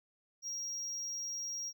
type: tone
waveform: triangle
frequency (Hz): 5630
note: F8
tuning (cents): +13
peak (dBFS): -36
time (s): 0.42-1.73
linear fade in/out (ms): 50
effects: none